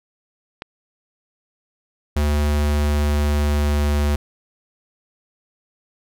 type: click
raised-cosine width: 0.3 ms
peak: -14 dBFS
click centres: 0.621 s
type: tone with pitch glide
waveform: square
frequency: 73.9 to 73.18 Hz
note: D2 to D2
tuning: +11 to -6 cents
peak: -17 dBFS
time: 2.16-4.16 s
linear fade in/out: 5 ms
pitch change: -17 cents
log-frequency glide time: 2.45-3.97 s
effects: none